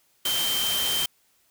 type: tone in noise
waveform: sine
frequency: 3129 Hz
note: G7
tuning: 4 cents flat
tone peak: -25 dBFS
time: 0.25-1.06 s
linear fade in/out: 5 ms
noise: white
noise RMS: -28 dBFS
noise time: 0.25-1.06 s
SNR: 0 dB
effects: white hiss -65 dBFS RMS until 1.5 s